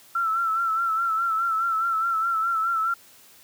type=tone with vibrato; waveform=sine; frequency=1340 Hz; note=E6; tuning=28 cents sharp; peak=-21 dBFS; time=0.15-2.94 s; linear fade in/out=5 ms; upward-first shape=sine; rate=4.8 Hz; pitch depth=54 cents each way; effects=white hiss -52 dBFS RMS until 3.43 s + high-pass 80 Hz 12 dB/octave